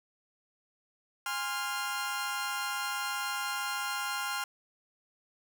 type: chord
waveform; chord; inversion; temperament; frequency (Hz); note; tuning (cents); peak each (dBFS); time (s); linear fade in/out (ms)
sawtooth; F minor; first; equal with one note detuned; 820.6 / 1046.5 / 1396.9; Ab5 / C6 / F6; -21 / 0 / 0; -35 / -34 / -31; 1.26-4.44; 2
effects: none